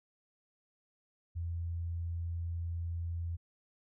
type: tone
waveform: sine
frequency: 84.7 Hz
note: E2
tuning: 48 cents sharp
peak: -34 dBFS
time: 1.35-3.37 s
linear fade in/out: 20 ms
effects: none